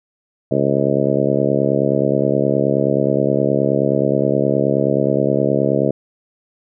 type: harmonic tone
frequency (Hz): 69.5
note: C#2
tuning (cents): +5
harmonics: 2 / 3 / 4 / 5 / 6 / 7 / 8 / 9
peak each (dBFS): -22 / -22 / -22 / -22 / -22 / -22 / -22 / -22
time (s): 0.51-5.91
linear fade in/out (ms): 5
effects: none